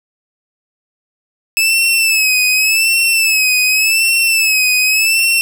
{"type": "tone with vibrato", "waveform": "sawtooth", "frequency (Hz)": 2604, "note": "E7", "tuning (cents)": -22, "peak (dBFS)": -7, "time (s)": [1.57, 5.41], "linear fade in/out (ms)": 0, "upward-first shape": "sine", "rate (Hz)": 0.87, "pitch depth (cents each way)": 72, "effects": ["7-bit"]}